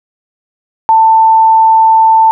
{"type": "tone", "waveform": "sine", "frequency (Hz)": 890, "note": "A5", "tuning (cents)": 20, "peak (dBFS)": -3, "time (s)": [0.89, 2.31], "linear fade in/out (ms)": 0, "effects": []}